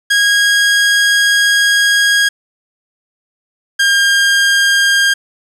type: tone pair in turn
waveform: sawtooth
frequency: 1639 / 1609.9 Hz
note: G#6 / G6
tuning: -23 / +46 cents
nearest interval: unison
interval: 31 cents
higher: first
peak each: -5 dBFS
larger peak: neither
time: 0.1-2.29 / 3.79-5.14 s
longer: first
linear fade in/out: 10 ms
effects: low-pass 9000 Hz 12 dB/octave + 7-bit